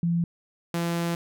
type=tone pair in turn; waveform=sine / sawtooth; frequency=170 / 170 Hz; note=F3 / F3; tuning=-46 / -46 cents; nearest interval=unison; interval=0 cents; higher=neither; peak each=-21 dBFS; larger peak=neither; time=0.03-0.24 / 0.74-1.15 s; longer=second; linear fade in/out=2 ms; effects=none